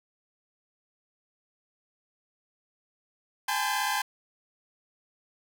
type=tone cluster; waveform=sawtooth; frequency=811 / 870 / 1021 / 1585 Hz; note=G#5 / A5 / C6 / G6; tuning=-41 / -20 / -43 / +19 cents; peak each=-28 / -28 / -28 / -30 dBFS; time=3.48-4.02 s; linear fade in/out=5 ms; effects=none